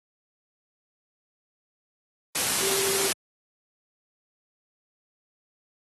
sine tone in noise, 390.7 Hz, G4, 6 cents flat, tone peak -31 dBFS, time 2.62-3.08 s, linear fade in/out 5 ms, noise white, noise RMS -25 dBFS, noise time 2.35-3.13 s, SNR -9 dB, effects high-pass 100 Hz 12 dB/octave + AAC 32 kbps

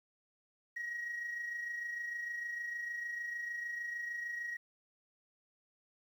sine tone with amplitude modulation, 1897 Hz, A#6, 30 cents sharp, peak -34 dBFS, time 0.76-4.57 s, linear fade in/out 10 ms, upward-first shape sine, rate 26.6 Hz, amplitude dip 50%, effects tanh soft clip ceiling -34 dBFS + 11-bit

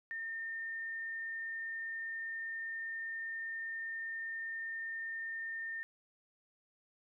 sine tone, 1815 Hz, A#6, 47 cents flat, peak -38 dBFS, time 0.11-5.83 s, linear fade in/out 0 ms, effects none

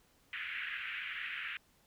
pink band-pass noise, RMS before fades -41 dBFS, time 0.33-1.57 s, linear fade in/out 0 ms, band 1500 to 2900 Hz, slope 48 dB/octave, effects pink hiss -69 dBFS RMS until 1.86 s

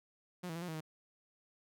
sawtooth tone with pitch steps, 179.4 / 162.4 / 168.9 / 178.9 / 159.7 / 156.8 Hz, F3 / E3 / E3 / F3 / D#3 / D#3, +47 / -26 / +42 / +42 / +45 / +14 cents, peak -36 dBFS, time 0.43-0.808 s, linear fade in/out 10 ms, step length 63 ms, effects none

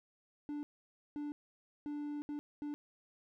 triangle tone bursts at uneven times, 293.7 Hz, D4, in tune, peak -36 dBFS, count 5, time 0.49-0.63 / 1.16-1.32 / 1.86-2.22 / 2.29-2.39 / 2.62-2.74 s, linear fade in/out 0 ms, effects none

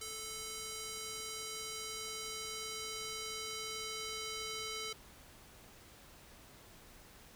square tone with band-pass filter sweep, 438 Hz, A4, 8 cents flat, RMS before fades -43 dBFS, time 0.01-4.93 s, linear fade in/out 5 ms, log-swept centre 7700 to 4600 Hz, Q 0.95, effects pink hiss -58 dBFS RMS until 7.35 s

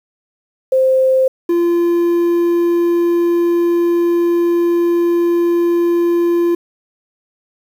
sine / triangle tone pair in turn, 523.3 / 344 Hz, C5 / F4, 0 / -26 cents, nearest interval perfect fifth, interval 726 cents, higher first, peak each -9 dBFS, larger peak neither, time 0.72-1.28 / 1.49-6.55 s, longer second, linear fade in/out 5 ms, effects 7-bit

